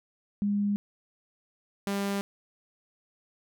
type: tone pair in turn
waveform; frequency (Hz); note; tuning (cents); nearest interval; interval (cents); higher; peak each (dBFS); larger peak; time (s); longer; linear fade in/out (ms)
sine / sawtooth; 203.8 / 199.26; G#3 / G3; -32 / +29; unison; 39; first; -24; neither; 0.42-0.76 / 1.87-2.21; neither; 0
effects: none